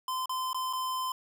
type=tone with dropouts; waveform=square; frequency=1030 Hz; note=C6; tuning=28 cents flat; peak=-31 dBFS; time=0.08-1.12 s; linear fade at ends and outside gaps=2 ms; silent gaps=0.258-0.294 / 0.531-0.545 / 0.729-0.733 s; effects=none